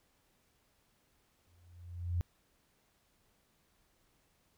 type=tone with exponential growth; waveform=sine; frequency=87.31 Hz; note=F2; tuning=in tune; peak=-28 dBFS; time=1.47-2.21 s; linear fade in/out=0 ms; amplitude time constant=160 ms; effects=pink hiss -73 dBFS RMS until 4.57 s